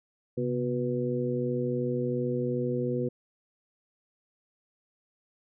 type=harmonic tone with a mistuned harmonic; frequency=122.7 Hz; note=B2; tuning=11 cents flat; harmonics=1 / 2 / 3 / 4; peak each=-32 / -32 / -32 / -32 dBFS; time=0.37-3.09 s; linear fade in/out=10 ms; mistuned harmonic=1; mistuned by=+130 cents; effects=none